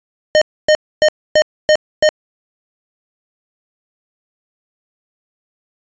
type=tone bursts; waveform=square; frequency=613 Hz; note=D#5; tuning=26 cents flat; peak=-8 dBFS; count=6; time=0.35-2.09 s; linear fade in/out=0 ms; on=65 ms; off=270 ms; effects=resampled to 16000 Hz